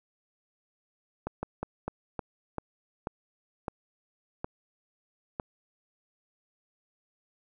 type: slowing click train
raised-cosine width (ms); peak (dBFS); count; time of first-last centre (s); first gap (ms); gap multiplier
1; -18; 10; 1.27-5.398; 160; 1.25
effects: none